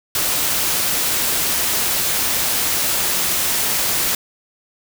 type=noise; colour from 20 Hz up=white; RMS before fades=-19 dBFS; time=0.15-4.15 s; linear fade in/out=2 ms; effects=none